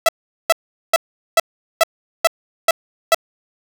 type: tone bursts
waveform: sawtooth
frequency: 659.3 Hz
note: E5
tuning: in tune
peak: -5 dBFS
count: 8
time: 0.06-3.146 s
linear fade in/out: 2 ms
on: 27 ms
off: 410 ms
effects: none